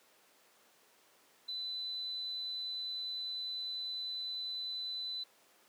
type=tone; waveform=sine; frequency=4005 Hz; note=B7; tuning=23 cents sharp; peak=-37 dBFS; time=1.48-5.24 s; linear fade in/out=10 ms; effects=pink hiss -65 dBFS RMS until 5.68 s + high-pass 400 Hz 12 dB/octave